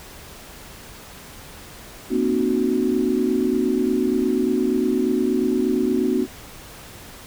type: chord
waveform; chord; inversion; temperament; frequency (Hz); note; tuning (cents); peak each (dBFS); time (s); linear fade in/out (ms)
sine; C half-diminished seventh; third; equal with one note detuned; 233.1 / 261.6 / 304.9 / 370; Bb3 / C4 / Eb4 / Gb4; 0 / 0 / -35 / 0; -24 / -22 / -25 / -22; 2.09-6.27; 50
effects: pink hiss -41 dBFS RMS until 7.26 s